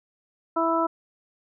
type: harmonic tone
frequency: 329.6 Hz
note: E4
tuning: in tune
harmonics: 1 / 2 / 3 / 4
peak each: -26 / -26 / -26 / -26 dBFS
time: 0.56-0.87 s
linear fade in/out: 10 ms
effects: none